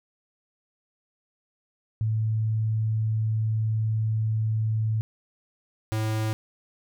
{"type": "tone pair in turn", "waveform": ["sine", "square"], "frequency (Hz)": [109.9, 109.33], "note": ["A2", "A2"], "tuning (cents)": [-2, -11], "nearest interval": "unison", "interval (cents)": 9, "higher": "first", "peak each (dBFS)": [-22, -25], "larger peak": "first", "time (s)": [[2.01, 5.01], [5.92, 6.33]], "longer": "first", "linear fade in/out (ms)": 0, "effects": []}